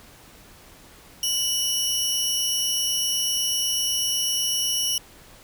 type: tone pair together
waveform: sawtooth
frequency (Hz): 2960 / 5588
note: F#7 / F8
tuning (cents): 0 / 0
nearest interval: major seventh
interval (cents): 1100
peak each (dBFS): -22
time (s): 1.23-4.98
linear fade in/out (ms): 2
effects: pink hiss -49 dBFS RMS until 5.43 s